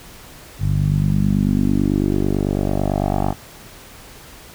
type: tone with low-pass filter sweep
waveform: 10% pulse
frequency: 49 Hz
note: G1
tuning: in tune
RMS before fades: -18 dBFS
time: 0.59-3.35 s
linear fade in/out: 50 ms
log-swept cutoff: 120 to 880 Hz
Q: 3
effects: pink hiss -41 dBFS RMS until 4.54 s